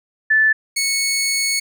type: tone pair in turn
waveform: sine / 15% pulse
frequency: 1751 / 2206 Hz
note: A6 / C#7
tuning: -9 / -9 cents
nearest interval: major third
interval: 400 cents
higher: second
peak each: -11 dBFS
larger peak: neither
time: 0.3-0.53 / 0.76-1.6 s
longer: second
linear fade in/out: 10 ms
effects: none